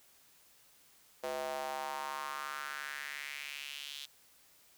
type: tone with high-pass filter sweep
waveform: square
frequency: 71.4 Hz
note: D2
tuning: 48 cents flat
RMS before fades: -41 dBFS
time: 1.23-4.06 s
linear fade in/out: 10 ms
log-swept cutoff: 550 to 3500 Hz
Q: 3.3
effects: white hiss -64 dBFS RMS until 4.77 s